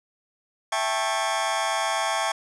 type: chord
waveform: sawtooth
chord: A dominant seventh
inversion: second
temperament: just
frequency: 660 / 792 / 880 / 1100 Hz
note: E5 / G5 / A5 / C#6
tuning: +2 / +18 / 0 / -14 cents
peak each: -25 dBFS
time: 0.72-2.32 s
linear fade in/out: 5 ms
effects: resampled to 22050 Hz + 8-bit